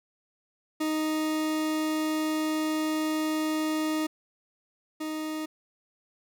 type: tone pair in turn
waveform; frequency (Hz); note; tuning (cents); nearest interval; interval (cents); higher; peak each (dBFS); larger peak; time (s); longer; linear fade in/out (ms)
40% pulse; 311.1 / 311.1; D#4 / D#4; 0 / 0; unison; 0; neither; -25 / -30; first; 0.8-4.07 / 5-5.46; first; 10
effects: none